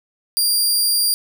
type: tone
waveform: 20% pulse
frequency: 4776 Hz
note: D8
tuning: 28 cents sharp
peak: -9 dBFS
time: 0.37-1.14 s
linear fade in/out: 0 ms
effects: none